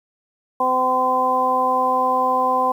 harmonic tone, 255.9 Hz, C4, 38 cents flat, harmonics 1 / 2 / 3 / 4, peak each -29 / -23 / -21 / -18 dBFS, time 0.6-2.72 s, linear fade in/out 5 ms, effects 8-bit

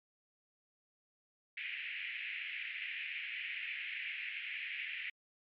white band-pass noise, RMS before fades -42 dBFS, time 1.57-5.1 s, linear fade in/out 5 ms, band 1900 to 2700 Hz, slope 48 dB/octave, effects MP3 48 kbps

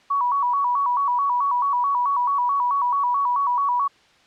sine tone with vibrato, 1046.5 Hz, C6, in tune, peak -18 dBFS, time 0.1-3.88 s, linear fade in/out 10 ms, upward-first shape square, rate 4.6 Hz, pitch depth 120 cents each way, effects white hiss -55 dBFS RMS until 4.26 s + low-pass 4000 Hz 12 dB/octave

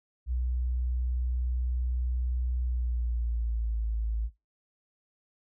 sine tone with pitch glide, 61.74 to 55 Hz, B1 to A1, 0 to 0 cents, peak -27 dBFS, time 0.26-4.3 s, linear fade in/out 50 ms, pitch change -200 cents, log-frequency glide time 2.63-3.83 s, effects noise-tail reverb RT60 0.2 s tail -17 dB re dry

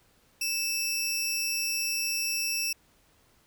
25% pulse tone pair together, 2637 / 5591 Hz, E7 / F8, 0 / +1 cents, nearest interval octave + minor second, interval 1301 cents, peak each -26 dBFS, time 0.41-2.73 s, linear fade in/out 5 ms, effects pink hiss -64 dBFS RMS until 3.46 s

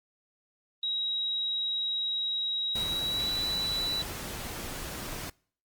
sine tone with pitch glide, 3830 to 3954 Hz, A#7 to B7, +46 to +1 cents, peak -28 dBFS, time 0.83-4.02 s, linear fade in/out 2 ms, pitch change +55 cents, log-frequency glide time 2.74-3.38 s
pink noise, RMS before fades -38 dBFS, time 2.75-5.3 s, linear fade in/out 5 ms
effects noise-tail reverb RT60 0.5 s tail -25 dB re dry + Opus 32 kbps

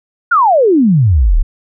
sine exponential sweep, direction down, 1480 to 30.66 Hz, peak -6 dBFS, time 0.31-1.43 s, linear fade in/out 10 ms, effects none

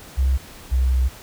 sine tone pair in turn, 66 / 64.08 Hz, C2 / C2, +16 / -35 cents, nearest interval minor second, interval 51 cents, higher first, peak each -15 dBFS, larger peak neither, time 0.17-0.38 / 0.71-1.09 s, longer second, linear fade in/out 20 ms, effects pink hiss -42 dBFS RMS until 1.22 s

